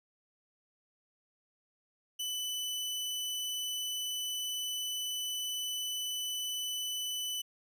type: tone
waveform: sawtooth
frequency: 2993 Hz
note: F#7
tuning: 19 cents sharp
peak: -31 dBFS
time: 2.19-7.42 s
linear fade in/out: 10 ms
effects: none